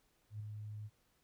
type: tone with ADSR envelope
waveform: sine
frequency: 105.9 Hz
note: G#2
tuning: 34 cents sharp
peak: -39 dBFS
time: 0.3-0.9 s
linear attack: 100 ms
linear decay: 7 ms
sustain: -4 dB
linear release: 43 ms
effects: pink hiss -75 dBFS RMS until 1.23 s